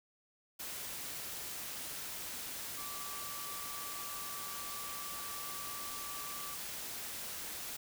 sine tone in noise, 1161 Hz, D6, 20 cents flat, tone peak -47 dBFS, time 2.77-6.55 s, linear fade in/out 10 ms, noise white, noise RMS -43 dBFS, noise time 0.59-7.77 s, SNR -7 dB, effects none

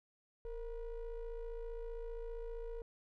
triangle ring-modulated tone, 244.6 Hz, B3, 16 cents flat, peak -36 dBFS, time 0.45-2.82 s, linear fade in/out 2 ms, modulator 217 Hz, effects none

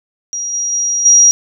sine tone with level steps, 5730 Hz, F8, 44 cents sharp, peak -18 / -15 / -13 / -4 dBFS, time 0.33-1.31 s, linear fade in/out 0 ms, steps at 0.53 / 0.72 / 1.05 s, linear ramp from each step 10 ms, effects none

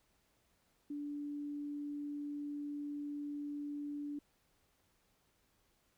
sine tone, 290.8 Hz, D4, 17 cents flat, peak -39 dBFS, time 0.9-4.19 s, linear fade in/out 5 ms, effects pink hiss -75 dBFS RMS until 5.97 s

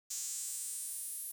square tone with high-pass filter sweep, 128.4 Hz, C3, 32 cents flat, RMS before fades -41 dBFS, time 0.1-1.32 s, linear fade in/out 10 ms, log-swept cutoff 6800 to 11000 Hz, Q 3.5, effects none

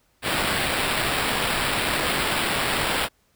blue noise with sample-and-hold, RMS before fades -24 dBFS, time 0.22-3.09 s, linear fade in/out 50 ms, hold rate 6300 Hz, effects pink hiss -65 dBFS RMS until 3.35 s

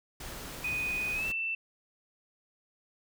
pink noise, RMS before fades -42 dBFS, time 0.2-1.32 s, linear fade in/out 5 ms
sine tone with pitch glide, 2489 to 2668 Hz, D#7 to E7, 0 to +20 cents, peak -30 dBFS, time 0.64-1.55 s, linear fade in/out 5 ms, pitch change +120 cents, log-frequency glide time 1.14-1.26 s
effects none

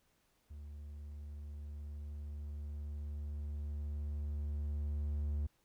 triangle tone with level ramp, 73.42 Hz, D2, in tune, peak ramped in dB -44 to -31 dBFS, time 0.5-5.47 s, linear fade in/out 10 ms, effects pink hiss -75 dBFS RMS until 5.64 s

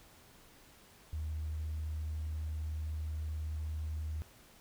sine tone, 77.6 Hz, D#2, 4 cents flat, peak -34 dBFS, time 1.13-4.22 s, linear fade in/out 0 ms, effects tanh soft clip ceiling -31 dBFS + pink hiss -60 dBFS RMS until 4.6 s

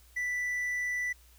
triangle tone, 1975.5 Hz, B6, in tune, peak -28 dBFS, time 0.16-1.13 s, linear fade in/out 10 ms, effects added 60 Hz sine -57 dBFS peak until 1.38 s + white hiss -62 dBFS RMS until 1.38 s

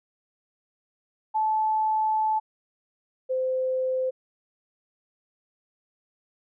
sine tone pair in turn, 869 / 516.7 Hz, A5 / C5, -22 / -22 cents, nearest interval major sixth, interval 900 cents, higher first, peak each -21 / -23 dBFS, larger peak first, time 1.34-2.4 / 3.29-4.11 s, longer first, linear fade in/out 20 ms, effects none

